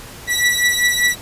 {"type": "beating tone pair", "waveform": "sawtooth", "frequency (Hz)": [1950, 1955.1], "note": ["B6", "B6"], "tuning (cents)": [-23, -18], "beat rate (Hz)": 5.1, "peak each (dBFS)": [-13, -14], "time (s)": [0.27, 1.16], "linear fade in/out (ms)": 50, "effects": ["pink hiss -36 dBFS RMS until 1.21 s", "resampled to 32000 Hz"]}